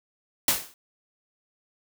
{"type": "noise with exponential decay", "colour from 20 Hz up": "white", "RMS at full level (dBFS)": -18, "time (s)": [0.48, 0.74], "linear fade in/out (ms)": 2, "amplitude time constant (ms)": 56, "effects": []}